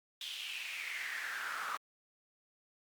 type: noise with high-pass filter sweep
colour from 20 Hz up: brown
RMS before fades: -41 dBFS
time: 0.21-1.77 s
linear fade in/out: 2 ms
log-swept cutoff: 3400 to 1200 Hz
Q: 5.3
effects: Opus 48 kbps